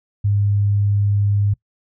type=tone; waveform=sine; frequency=101.7 Hz; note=G#2; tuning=36 cents flat; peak=-14 dBFS; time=0.24-1.54 s; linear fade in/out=10 ms; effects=noise-tail reverb RT60 0.1 s tail -22 dB re dry